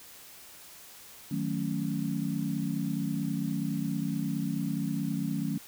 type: chord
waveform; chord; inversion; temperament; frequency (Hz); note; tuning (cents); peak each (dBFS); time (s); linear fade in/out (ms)
sine; D# half-diminished seventh; none; equal; 155.56 / 185 / 220 / 277.2; D#3 / F#3 / A3 / C#4; 0 / 0 / 0 / 0; -34; 1.31-5.58; 5
effects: white hiss -50 dBFS RMS until 5.67 s